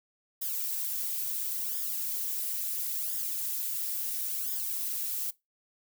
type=noise with flanger; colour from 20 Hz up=violet; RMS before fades=-33 dBFS; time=0.41-5.31 s; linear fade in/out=10 ms; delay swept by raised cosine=0.58 to 4.18 ms; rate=0.73 Hz; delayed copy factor=+0.85; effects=noise-tail reverb RT60 0.2 s tail -21 dB re dry